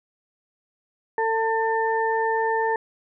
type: harmonic tone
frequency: 448 Hz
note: A4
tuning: 31 cents sharp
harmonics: 1 / 2 / 4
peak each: -24 / -23 / -28 dBFS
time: 1.18-2.76 s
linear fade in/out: 2 ms
effects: none